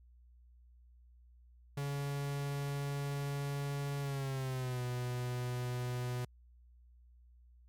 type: tone with pitch glide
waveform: 45% pulse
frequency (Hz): 141.4 to 123.81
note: C#3 to B2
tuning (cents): +35 to +5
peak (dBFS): -35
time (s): 1.77-6.25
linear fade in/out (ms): 5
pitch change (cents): -230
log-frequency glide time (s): 4-4.83
effects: added 60 Hz sine -58 dBFS peak until 7.68 s + MP3 96 kbps